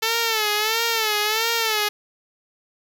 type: tone with vibrato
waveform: 5% pulse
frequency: 440 Hz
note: A4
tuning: in tune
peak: -8 dBFS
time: 0.02-1.89 s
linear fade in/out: 10 ms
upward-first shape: sine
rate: 1.5 Hz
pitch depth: 92 cents each way
effects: none